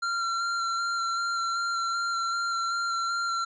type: tone with vibrato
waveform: square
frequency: 1372 Hz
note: F6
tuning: 31 cents flat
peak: -27 dBFS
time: 0.02-3.45 s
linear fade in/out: 10 ms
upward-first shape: square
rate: 2.6 Hz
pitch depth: 13 cents each way
effects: resampled to 16000 Hz